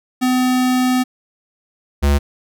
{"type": "tone pair in turn", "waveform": "square", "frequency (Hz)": [253.5, 71.14], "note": ["B3", "C#2"], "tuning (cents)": [45, 45], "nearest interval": "octave + minor seventh", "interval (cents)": 2200, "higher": "first", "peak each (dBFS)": [-14, -12], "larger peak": "second", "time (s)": [[0.21, 1.04], [2.02, 2.19]], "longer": "first", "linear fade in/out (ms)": 20, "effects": []}